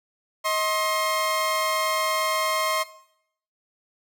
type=tone pair together; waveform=sawtooth; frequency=632 / 1062.9 Hz; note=D#5 / C6; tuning=+27 / +27 cents; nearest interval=major sixth; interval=900 cents; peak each=-23 / -20 dBFS; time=0.44-2.84 s; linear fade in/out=20 ms; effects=noise-tail reverb RT60 0.7 s tail -17 dB re dry